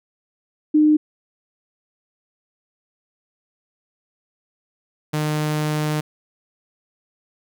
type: tone pair in turn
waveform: sine / sawtooth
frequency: 304.2 / 152.1 Hz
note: D#4 / D#3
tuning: -39 / -39 cents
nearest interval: octave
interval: 1200 cents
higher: first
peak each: -11 / -16 dBFS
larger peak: first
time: 0.74-0.97 / 5.13-6.01 s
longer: second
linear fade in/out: 10 ms
effects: none